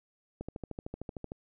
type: click train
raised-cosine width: 2 ms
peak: -25 dBFS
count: 13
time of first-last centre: 0.41-1.319 s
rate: 13.2 Hz
effects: none